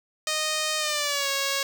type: tone with pitch glide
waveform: 5% pulse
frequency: 619 to 551.5 Hz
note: D#5 to C#5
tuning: -9 to -9 cents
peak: -13 dBFS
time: 0.27-1.63 s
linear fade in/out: 2 ms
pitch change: -200 cents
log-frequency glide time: 0.78-1.29 s
effects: none